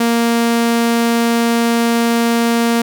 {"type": "tone", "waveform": "sawtooth", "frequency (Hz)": 233.1, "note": "A#3", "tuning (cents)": 0, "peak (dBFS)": -8, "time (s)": [0, 2.82], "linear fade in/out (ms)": 5, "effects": []}